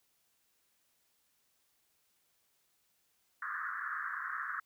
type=band-pass noise; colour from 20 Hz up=white; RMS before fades=-39 dBFS; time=3.42-4.6 s; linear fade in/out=2 ms; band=1100 to 1800 Hz; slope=96 dB/octave; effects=white hiss -75 dBFS RMS until 4.65 s